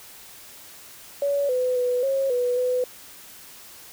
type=tone with pitch steps; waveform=sine; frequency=566 / 504 / 494.7 / 542 / 492 / 501 Hz; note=C#5 / B4 / B4 / C#5 / B4 / B4; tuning=+36 / +35 / +3 / -39 / -7 / +25 cents; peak=-20 dBFS; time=1.22-2.84 s; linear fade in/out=2 ms; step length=270 ms; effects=white hiss -45 dBFS RMS until 3.92 s